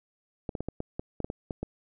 clicks, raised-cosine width 2 ms, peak -19 dBFS, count 11, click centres 0.492 / 0.552 / 0.606 / 0.686 / 0.804 / 0.995 / 1.203 / 1.245 / 1.301 / 1.508 / 1.63 s, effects none

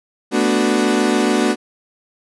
35% pulse chord, B minor seventh, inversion third, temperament equal, 220 / 246.9 / 293.7 / 370 Hz, A3 / B3 / D4 / F#4, 0 / 0 / 0 / 0 cents, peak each -18 dBFS, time 0.31-1.56 s, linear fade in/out 50 ms, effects resampled to 24000 Hz

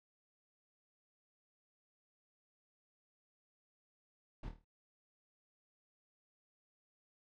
brown noise with echo, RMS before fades -44 dBFS, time 4.43-4.49 s, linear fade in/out 5 ms, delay 26 ms, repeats 6, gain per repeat -6 dB, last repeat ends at 4.646 s, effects low-pass 4000 Hz 12 dB/octave

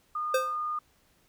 sine tone, 1221 Hz, D#6, 33 cents flat, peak -29 dBFS, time 0.15-0.79 s, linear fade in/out 5 ms
square tone with exponential decay, 519 Hz, C5, 14 cents flat, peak -21 dBFS, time 0.34-0.57 s, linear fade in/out 5 ms, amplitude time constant 48 ms
effects pink hiss -66 dBFS RMS until 1.28 s

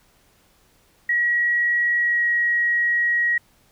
sine tone with pitch glide, 1912 to 1899.9 Hz, A#6 to A#6, +43 to +32 cents, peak -17 dBFS, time 1.09-3.38 s, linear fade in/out 5 ms, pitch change -11 cents, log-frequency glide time 1.97-2.25 s, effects pink hiss -59 dBFS RMS until 3.71 s

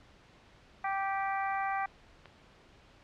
harmonic tone, 390.7 Hz, G4, 6 cents flat, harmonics 2 / 3 / 4 / 5 / 6, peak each -32 / -37 / -40 / -40 / -44 dBFS, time 0.84-1.86 s, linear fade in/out 5 ms
click, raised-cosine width 0.3 ms, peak -33 dBFS, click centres 2.257 s
effects pink hiss -59 dBFS RMS until 3.03 s + low-pass 4000 Hz 12 dB/octave

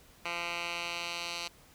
10% pulse tone with band-pass filter sweep, 171.8 Hz, F3, 28 cents flat, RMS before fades -37 dBFS, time 0.25-1.48 s, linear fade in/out 5 ms, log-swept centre 2200 to 4000 Hz, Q 1.5, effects pink hiss -59 dBFS RMS until 1.74 s

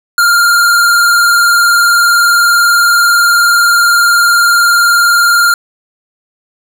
square tone with vibrato, 1400 Hz, F6, 4 cents sharp, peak -6 dBFS, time 0.18-5.54 s, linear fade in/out 2 ms, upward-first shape sine, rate 20 Hz, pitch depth 40 cents each way, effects none

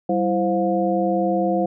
sine tone cluster, 193.1 / 332.8 / 523 / 712 Hz, G3 / E4 / C5 / F5, -26 / +17 / -1 / +33 cents, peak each -23 dBFS, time 0.09-1.66 s, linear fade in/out 5 ms, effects none

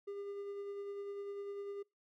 triangle tone with tremolo, 402.3 Hz, G4, 45 cents sharp, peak -38 dBFS, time 0.07-1.83 s, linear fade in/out 10 ms, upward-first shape sine, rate 10 Hz, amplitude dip 30%, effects noise-tail reverb RT60 0.2 s tail -25 dB re dry

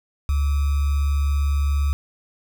sine tone with sample-and-hold, 71.2 Hz, C#2, 47 cents sharp, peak -17 dBFS, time 0.29-1.93 s, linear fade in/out 0 ms, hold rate 1225 Hz, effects none

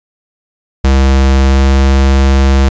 square tone with pitch glide, 67 to 67.51 Hz, C2 to C#2, +42 to -45 cents, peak -6 dBFS, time 0.84-2.69 s, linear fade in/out 5 ms, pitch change +13 cents, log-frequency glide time 1.47-1.6 s, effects resampled to 16000 Hz + 8-bit

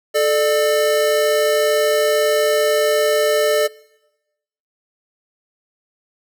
square tone pair together, 435.6 / 597.8 Hz, A4 / D5, -17 / +31 cents, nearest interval perfect fourth, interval 548 cents, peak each -18 / -17 dBFS, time 0.14-3.68 s, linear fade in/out 20 ms, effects noise-tail reverb RT60 1.0 s tail -23 dB re dry

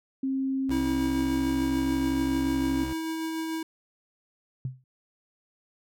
sine tone with pitch glide, 267.1 to 270.4 Hz, C4 to C#4, +36 to -43 cents, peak -25 dBFS, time 0.23-2.84 s, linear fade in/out 5 ms, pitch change +21 cents, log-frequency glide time 0.76-2.07 s
30% pulse tone, 65.8 Hz, C2, 10 cents sharp, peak -31 dBFS, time 0.69-2.93 s, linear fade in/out 5 ms
square tone with tremolo, 322.1 Hz, E4, 40 cents flat, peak -29 dBFS, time 0.71-3.63 s, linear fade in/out 5 ms, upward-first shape triangle, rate 6.8 Hz, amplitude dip 25%
sine tone with exponential decay, 129 Hz, C3, 24 cents flat, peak -25 dBFS, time 4.65-4.84 s, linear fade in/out 2 ms, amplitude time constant 40 ms
effects none

